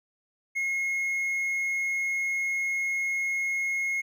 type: tone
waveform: triangle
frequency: 2160 Hz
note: C#7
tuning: 45 cents flat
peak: -24 dBFS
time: 0.55-4.02 s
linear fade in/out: 20 ms
effects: none